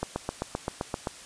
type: click train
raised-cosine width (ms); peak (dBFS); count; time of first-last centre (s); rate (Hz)
1; -14; 9; 0.03-1.072; 7.68
effects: white hiss -46 dBFS RMS until 1.25 s + resampled to 22050 Hz